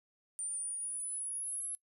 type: exponential sweep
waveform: sine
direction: up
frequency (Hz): 9060 to 11000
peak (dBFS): -36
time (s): 0.39-1.75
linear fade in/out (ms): 0
effects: noise-tail reverb RT60 0.1 s tail -21 dB re dry